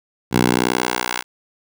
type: tone with high-pass filter sweep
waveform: 10% pulse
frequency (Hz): 61.3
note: B1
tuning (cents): -12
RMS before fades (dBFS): -19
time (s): 0.31-1.24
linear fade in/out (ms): 50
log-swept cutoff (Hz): 130 to 1300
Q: 0.76
effects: none